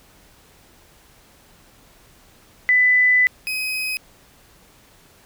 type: tone pair in turn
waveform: sine / 35% pulse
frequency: 1997 / 2523 Hz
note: B6 / D#7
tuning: +19 / +23 cents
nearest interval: major third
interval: 404 cents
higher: second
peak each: -12 / -21 dBFS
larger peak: first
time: 2.69-3.27 / 3.47-3.97 s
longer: first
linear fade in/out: 0 ms
effects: pink hiss -52 dBFS RMS until 5.25 s